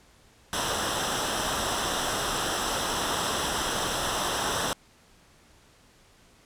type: noise with comb filter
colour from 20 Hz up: pink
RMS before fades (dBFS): -28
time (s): 0.53-4.73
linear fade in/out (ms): 0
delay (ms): 0.44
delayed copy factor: -0.7
effects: pink hiss -58 dBFS RMS until 6.45 s + low-pass 10000 Hz 12 dB/octave